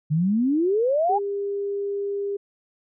sine exponential sweep, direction up, 145.6 to 847 Hz, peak -18 dBFS, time 0.1-1.19 s, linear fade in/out 20 ms
sine tone, 401.8 Hz, G4, 43 cents sharp, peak -24 dBFS, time 1.09-2.37 s, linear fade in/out 10 ms
effects none

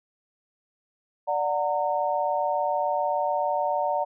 sine chord, D augmented, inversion none, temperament just, 587.3 / 734.2 / 917.7 Hz, D5 / F#5 / A#5, 0 / -14 / -27 cents, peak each -27 dBFS, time 1.27-4.05 s, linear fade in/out 20 ms, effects none

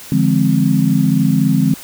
sine chord, D half-diminished seventh, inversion none, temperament equal with one note detuned, 146.83 / 170.63 / 207.7 / 261.6 Hz, D3 / F3 / Ab3 / C4, 0 / -40 / 0 / 0 cents, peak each -16 dBFS, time 0.12-1.74 s, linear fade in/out 2 ms, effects white hiss -35 dBFS RMS until 1.83 s

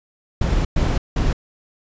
brown noise bursts at uneven times, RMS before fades -18 dBFS, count 3, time 0.41-0.65 / 0.76-0.98 / 1.16-1.33 s, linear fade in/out 5 ms, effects resampled to 16000 Hz

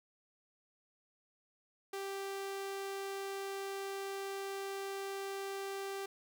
sawtooth tone, 392.2 Hz, G4, 1 cent sharp, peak -35 dBFS, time 1.93-6.06 s, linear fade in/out 5 ms, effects none

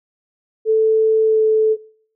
sine tone with pitch glide, 440 to 436.5 Hz, A4 to A4, 0 to -14 cents, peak -11 dBFS, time 0.65-1.77 s, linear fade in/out 50 ms, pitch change -14 cents, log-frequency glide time 1.24-1.42 s, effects noise-tail reverb RT60 0.6 s tail -22 dB re dry

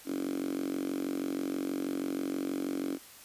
5% pulse tone with high-pass filter, 46.25 Hz, F#1, in tune, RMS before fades -34 dBFS, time 0.05-2.99 s, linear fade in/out 50 ms, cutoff 290 Hz, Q 8.5, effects white hiss -52 dBFS RMS until 3.24 s + resampled to 32000 Hz

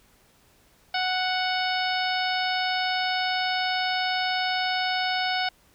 harmonic tone, 740 Hz, F#5, in tune, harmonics 1 / 2 / 3 / 4 / 5 / 6 / 7, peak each -27 / -30 / -32 / -33 / -34 / -35 / -35 dBFS, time 0.94-5.49 s, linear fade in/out 5 ms, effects pink hiss -60 dBFS RMS until 5.74 s

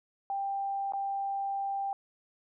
sine tone with dropouts, 790 Hz, G5, 13 cents sharp, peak -30 dBFS, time 0.3-1.93 s, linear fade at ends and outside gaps 1 ms, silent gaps 0.922-0.935 s, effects none

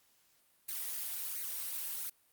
blue noise with flanger, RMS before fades -39 dBFS, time 0.68-2.1 s, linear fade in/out 10 ms, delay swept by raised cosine 0.45 to 4.85 ms, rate 1.4 Hz, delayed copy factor +0.7, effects white hiss -70 dBFS RMS until 2.32 s + Opus 48 kbps

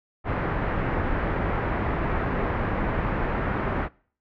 pink low-pass noise, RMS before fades -26 dBFS, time 0.24-3.89 s, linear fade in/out 50 ms, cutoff 1900 Hz, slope 24 dB/octave, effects noise-tail reverb RT60 0.5 s tail -24 dB re dry

